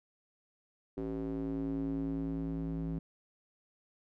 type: tone with band-pass filter sweep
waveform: square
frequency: 55 Hz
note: A1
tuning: in tune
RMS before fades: -36 dBFS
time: 0.97-2.99 s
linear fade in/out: 5 ms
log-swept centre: 340 to 210 Hz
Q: 3.7
effects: none